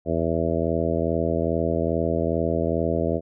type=harmonic tone; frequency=82.41 Hz; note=E2; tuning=in tune; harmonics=1 / 2 / 3 / 4 / 5 / 6 / 7 / 8; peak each=-29 / -29 / -29 / -29 / -29 / -29 / -29 / -29 dBFS; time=0.05-3.21 s; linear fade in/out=50 ms; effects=none